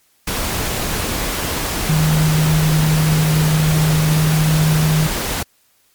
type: tone in noise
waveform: sine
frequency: 155.56 Hz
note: D#3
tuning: in tune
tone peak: -12 dBFS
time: 1.89-5.07 s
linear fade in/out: 5 ms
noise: pink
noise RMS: -21 dBFS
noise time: 0.27-5.43 s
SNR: +6 dB
effects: white hiss -58 dBFS RMS until 5.94 s + MP3 96 kbps